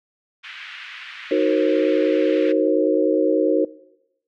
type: band-pass noise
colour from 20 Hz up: white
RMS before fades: -37 dBFS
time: 0.43-2.53 s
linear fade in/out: 20 ms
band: 1500 to 2800 Hz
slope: 24 dB/octave
type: chord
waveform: sine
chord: C half-diminished seventh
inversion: first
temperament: equal with one note detuned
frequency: 311.1 / 370 / 466.2 / 536.1 Hz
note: Eb4 / Gb4 / Bb4 / C5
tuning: 0 / 0 / 0 / +42 cents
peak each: -21 dBFS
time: 1.31-3.65 s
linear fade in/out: 5 ms
effects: noise-tail reverb RT60 0.9 s tail -21 dB re dry